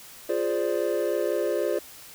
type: chord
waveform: triangle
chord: D half-diminished seventh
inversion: first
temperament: equal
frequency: 349.2 / 415.3 / 523.3 / 587.3 Hz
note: F4 / Ab4 / C5 / D5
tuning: 0 / 0 / 0 / 0 cents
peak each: -27 dBFS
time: 0.29-1.79 s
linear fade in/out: 5 ms
effects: white hiss -46 dBFS RMS until 2.14 s